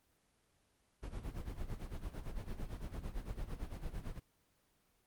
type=noise with tremolo; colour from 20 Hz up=brown; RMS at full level=-40 dBFS; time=1.02-4.2 s; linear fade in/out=20 ms; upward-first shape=sine; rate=8.9 Hz; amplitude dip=75%; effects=pink hiss -75 dBFS RMS until 5.06 s + Opus 24 kbps